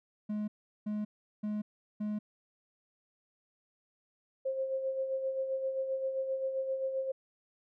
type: tone bursts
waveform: triangle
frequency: 210.7 Hz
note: G#3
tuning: 25 cents sharp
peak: -30 dBFS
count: 4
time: 0.29-2.19 s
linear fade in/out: 10 ms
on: 190 ms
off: 380 ms
type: tone with tremolo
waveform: sine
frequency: 531 Hz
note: C5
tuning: 25 cents sharp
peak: -29 dBFS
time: 4.45-7.12 s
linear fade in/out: 10 ms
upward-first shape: sine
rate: 7.6 Hz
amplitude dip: 50%
effects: none